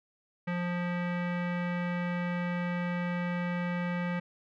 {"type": "tone with low-pass filter", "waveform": "square", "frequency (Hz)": 176, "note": "F3", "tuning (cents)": 14, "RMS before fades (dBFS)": -32, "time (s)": [0.47, 4.2], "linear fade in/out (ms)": 10, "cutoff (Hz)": 2100, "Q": 2.6, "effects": []}